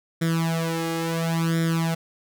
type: tone with flanger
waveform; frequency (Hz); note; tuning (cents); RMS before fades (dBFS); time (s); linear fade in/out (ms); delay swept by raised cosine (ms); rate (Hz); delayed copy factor
sawtooth; 164.81; E3; 0; -24; 0.21-1.95; 10; 0.55 to 2.45; 0.72; +0.9
effects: none